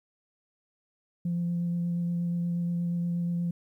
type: tone with vibrato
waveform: sine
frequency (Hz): 172.6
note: F3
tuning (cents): -20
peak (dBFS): -25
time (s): 1.25-3.51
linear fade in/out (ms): 5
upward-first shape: sine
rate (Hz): 8.4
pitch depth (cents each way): 11
effects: tanh soft clip ceiling -23 dBFS + 11-bit